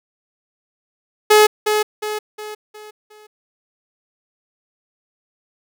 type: tone with echo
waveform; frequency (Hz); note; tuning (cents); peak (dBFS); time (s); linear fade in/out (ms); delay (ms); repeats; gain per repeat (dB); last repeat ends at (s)
sawtooth; 424.8; G#4; +39; -4; 1.3-1.47; 10; 360; 5; -7; 3.27
effects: none